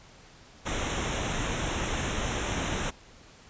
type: band-stop noise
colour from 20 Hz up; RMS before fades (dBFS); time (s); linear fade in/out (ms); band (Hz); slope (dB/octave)
pink; -30; 0.65-2.91; 20; 3900 to 5600; 96
effects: pink hiss -53 dBFS RMS until 3.49 s + resampled to 16000 Hz